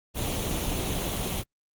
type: noise with comb filter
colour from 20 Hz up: pink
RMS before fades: -29 dBFS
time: 0.14-1.44 s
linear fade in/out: 50 ms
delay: 0.3 ms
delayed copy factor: +0.5
effects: Opus 24 kbps